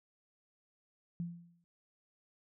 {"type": "tone with exponential decay", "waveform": "sine", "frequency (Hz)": 171.5, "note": "F3", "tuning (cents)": -31, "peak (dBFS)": -33, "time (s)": [1.2, 1.64], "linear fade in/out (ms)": 0, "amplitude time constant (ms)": 94, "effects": []}